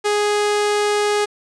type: tone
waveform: sawtooth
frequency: 415.3 Hz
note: G#4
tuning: in tune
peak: -12 dBFS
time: 0.04-1.26 s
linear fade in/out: 20 ms
effects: resampled to 22050 Hz + 7-bit